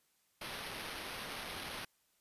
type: noise with sample-and-hold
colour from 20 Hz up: white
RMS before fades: -44 dBFS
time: 0.41-1.85 s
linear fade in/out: 5 ms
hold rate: 7350 Hz
effects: white hiss -75 dBFS RMS until 2.2 s + resampled to 32000 Hz